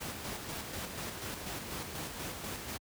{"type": "noise with tremolo", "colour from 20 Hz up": "pink", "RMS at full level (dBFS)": -39, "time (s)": [0, 2.78], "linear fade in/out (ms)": 20, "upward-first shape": "square", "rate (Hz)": 4.1, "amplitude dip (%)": 35, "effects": ["high-pass 60 Hz 12 dB/octave"]}